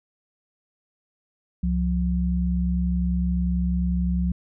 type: tone pair together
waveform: sine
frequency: 66.7 / 178.07 Hz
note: C2 / F3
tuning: +34 / +34 cents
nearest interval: octave + perfect fourth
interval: 1700 cents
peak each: -23 / -23 dBFS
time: 1.63-4.32 s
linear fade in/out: 5 ms
effects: none